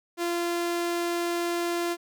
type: tone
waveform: sawtooth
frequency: 344.5 Hz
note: F4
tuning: 24 cents flat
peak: -22 dBFS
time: 0.17-1.97 s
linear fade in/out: 50 ms
effects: none